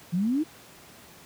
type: exponential sweep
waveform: sine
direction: up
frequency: 164.1 to 329.6 Hz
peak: -22 dBFS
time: 0.12-0.44 s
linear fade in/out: 20 ms
effects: pink hiss -50 dBFS RMS until 1.25 s + high-pass 100 Hz 12 dB/octave